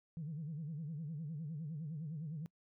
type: tone with vibrato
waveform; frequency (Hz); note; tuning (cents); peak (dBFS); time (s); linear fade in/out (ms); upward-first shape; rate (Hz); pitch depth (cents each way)
sine; 154.9; D#3; -7; -39; 0.17-2.46; 0; sine; 9.8; 150
effects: noise-tail reverb RT60 0.1 s tail -24 dB re dry + tanh soft clip ceiling -36 dBFS